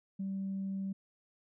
sine tone, 193.8 Hz, G3, 20 cents flat, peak -33 dBFS, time 0.19-0.93 s, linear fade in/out 10 ms, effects tanh soft clip ceiling -30 dBFS

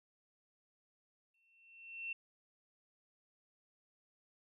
sine tone with exponential growth, 2700 Hz, E7, 41 cents sharp, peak -37 dBFS, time 1.34-2.13 s, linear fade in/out 5 ms, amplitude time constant 170 ms, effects none

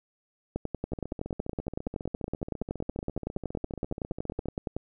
two click trains, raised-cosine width 2 ms, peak -23 / -17 dBFS, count 53 / 46, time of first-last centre 0.92-4.457 / 0.56-4.766 s, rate 14.7 / 10.7 Hz, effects none

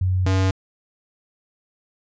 sine / square tone pair in turn, 92.5 / 94.77 Hz, F#2 / F#2, 0 / +42 cents, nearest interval unison, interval 42 cents, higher second, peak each -17 dBFS, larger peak neither, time 0.01-0.26 / 0.26-0.51 s, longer neither, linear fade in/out 5 ms, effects resampled to 16000 Hz

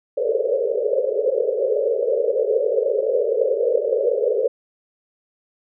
pink band-pass noise, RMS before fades -20 dBFS, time 0.17-4.48 s, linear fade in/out 5 ms, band 420 to 570 Hz, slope 96 dB/octave, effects none

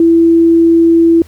sine tone, 332.6 Hz, E4, 16 cents sharp, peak -4 dBFS, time 0-1.22 s, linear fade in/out 2 ms, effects added 83 Hz sine -34 dBFS peak until 1.27 s + pink hiss -45 dBFS RMS until 1.27 s

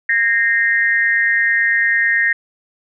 sine tone with amplitude modulation, 1851 Hz, A#6, 13 cents flat, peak -8 dBFS, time 0.09-2.33 s, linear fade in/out 5 ms, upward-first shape sine, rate 229 Hz, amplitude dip 95%, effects none

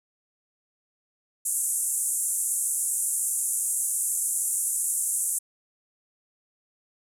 white band-pass noise, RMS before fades -27 dBFS, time 1.45-5.39 s, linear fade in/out 10 ms, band 7500 to 11000 Hz, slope 48 dB/octave, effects none

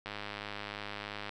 click train, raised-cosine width 0.3 ms, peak -23 dBFS, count 128, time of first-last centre 0.06-1.293 s, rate 103 Hz, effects none

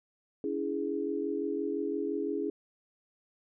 sine chord, C# minor, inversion none, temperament equal with one note detuned, 283.7 / 329.6 / 415.3 Hz, C#4 / E4 / G#4, +40 / 0 / 0 cents, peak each -35 / -35 / -33 dBFS, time 0.44-2.5 s, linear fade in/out 2 ms, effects none

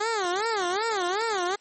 15% pulse tone with vibrato, 401.7 Hz, G4, 42 cents sharp, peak -18 dBFS, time 0-1.56 s, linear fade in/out 10 ms, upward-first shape sine, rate 2.6 Hz, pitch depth 240 cents each way, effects white hiss -59 dBFS RMS until 1.6 s + MP3 32 kbps

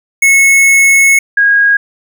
square / sine tone pair in turn, 2191 / 1639.2 Hz, C#7 / G#6, -21 / -23 cents, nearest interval perfect fourth, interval 502 cents, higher first, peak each -5 dBFS, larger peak neither, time 0.22-1.19 / 1.37-1.77 s, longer first, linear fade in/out 5 ms, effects none

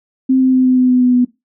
sine tone with pitch steps, 261.6 / 259.5 / 257.4 / 255.3 / 253.3 / 251.2 / 249.2 / 247.2 Hz, C4 / C4 / C4 / C4 / B3 / B3 / B3 / B3, 0 / -14 / -28 / -42 / +44 / +30 / +16 / +2 cents, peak -8 dBFS, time 0.29-1.25 s, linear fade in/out 10 ms, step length 120 ms, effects noise-tail reverb RT60 0.2 s tail -19 dB re dry

